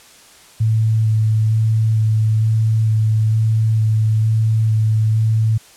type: tone with vibrato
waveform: sine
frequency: 110 Hz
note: A2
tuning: in tune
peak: -12 dBFS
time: 0.6-5.58 s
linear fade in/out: 10 ms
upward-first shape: square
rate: 1.1 Hz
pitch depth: 10 cents each way
effects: white hiss -45 dBFS RMS until 5.76 s + low-pass 10000 Hz 12 dB/octave